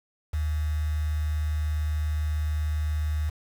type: tone with quantisation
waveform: sine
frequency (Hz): 76.4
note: D#2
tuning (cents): -31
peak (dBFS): -24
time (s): 0.33-3.3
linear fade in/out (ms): 10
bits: 7
effects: none